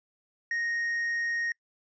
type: tone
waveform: triangle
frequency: 1864.7 Hz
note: A#6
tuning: in tune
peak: -26 dBFS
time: 0.51-1.52 s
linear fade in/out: 2 ms
effects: noise-tail reverb RT60 0.1 s tail -26 dB re dry + resampled to 16000 Hz